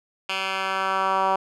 10% pulse tone with band-pass filter sweep, 191.5 Hz, G3, 40 cents flat, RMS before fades -24 dBFS, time 0.29-1.36 s, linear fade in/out 5 ms, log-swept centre 2600 to 910 Hz, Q 1.9, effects none

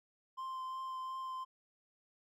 triangle tone with vibrato, 1044 Hz, C6, 4 cents flat, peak -37 dBFS, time 0.37-1.45 s, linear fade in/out 20 ms, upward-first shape triangle, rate 2.8 Hz, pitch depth 14 cents each way, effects MP3 96 kbps

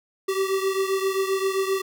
square beating tone pair, 383.8 / 391.4 Hz, G4 / G4, -37 / -3 cents, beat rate 7.6 Hz, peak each -24 / -28 dBFS, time 0.28-1.82 s, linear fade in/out 10 ms, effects none

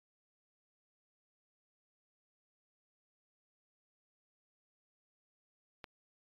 click, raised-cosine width 0.3 ms, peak -29 dBFS, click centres 5.842 s, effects AAC 32 kbps

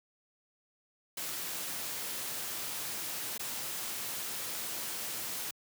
white noise with dropouts, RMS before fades -38 dBFS, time 1.17-5.51 s, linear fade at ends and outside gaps 5 ms, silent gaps 3.379-3.393 s, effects high-pass 100 Hz 12 dB/octave

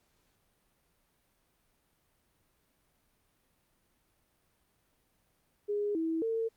sine tone with pitch steps, 412.6 / 324.8 / 452.1 Hz, G#4 / E4 / A4, -11 / -26 / +47 cents, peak -29 dBFS, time 5.68-6.49 s, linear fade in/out 20 ms, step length 270 ms, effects pink hiss -73 dBFS RMS until 6.56 s + Opus 48 kbps

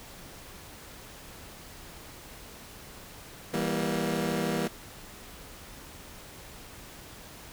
20% pulse chord, E diminished, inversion none, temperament just, 164.81 / 197.78 / 237.3 Hz, E3 / G3 / Bb3, 0 / +16 / +31 cents, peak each -27 dBFS, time 3.53-4.68 s, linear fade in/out 10 ms, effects pink hiss -47 dBFS RMS until 7.52 s

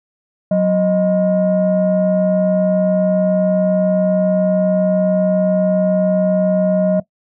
sine tone pair together, 185 / 622.3 Hz, F#3 / D#5, 0 / 0 cents, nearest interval octave + major sixth, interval 2100 cents, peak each -13 dBFS, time 0.51-7 s, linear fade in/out 5 ms, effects noise-tail reverb RT60 0.1 s tail -18 dB re dry + tanh soft clip ceiling -7 dBFS

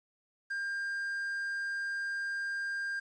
triangle tone with quantisation, 1600 Hz, G6, 35 cents sharp, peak -31 dBFS, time 0.5-3 s, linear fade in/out 10 ms, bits 10, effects resampled to 22050 Hz

